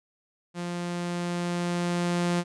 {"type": "tone with level ramp", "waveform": "sawtooth", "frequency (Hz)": 174.61, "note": "F3", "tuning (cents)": 0, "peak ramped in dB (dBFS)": [-27, -19], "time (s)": [0.54, 2.44], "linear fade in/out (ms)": 50, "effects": ["resampled to 22050 Hz"]}